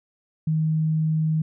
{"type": "tone", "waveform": "sine", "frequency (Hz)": 157.4, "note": "D#3", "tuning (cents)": 20, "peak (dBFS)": -19, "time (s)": [0.47, 1.42], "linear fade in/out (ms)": 5, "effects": []}